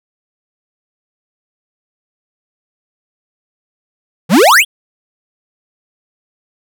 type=exponential sweep; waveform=square; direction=up; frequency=145.6 to 3520 Hz; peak=-5 dBFS; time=4.29-4.65 s; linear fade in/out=50 ms; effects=none